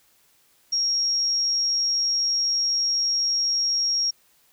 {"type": "tone", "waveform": "sine", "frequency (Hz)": 5588, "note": "F8", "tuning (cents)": 0, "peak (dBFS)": -20, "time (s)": [0.72, 4.11], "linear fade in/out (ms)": 10, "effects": ["white hiss -61 dBFS RMS until 4.52 s"]}